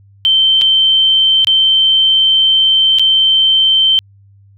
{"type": "tone with dropouts", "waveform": "sine", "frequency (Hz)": 3109, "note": "G7", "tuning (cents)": -15, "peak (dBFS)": -7, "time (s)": [0.25, 3.99], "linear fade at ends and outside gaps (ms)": 0, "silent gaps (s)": [[0.613, 0.618], [1.446, 1.471], [2.986, 2.995]], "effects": ["added 99 Hz sine -42 dBFS peak until 4.57 s"]}